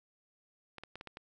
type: clicks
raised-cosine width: 0.3 ms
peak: -29 dBFS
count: 6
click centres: 0.783 / 0.836 / 0.956 / 1.011 / 1.073 / 1.171 s
effects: none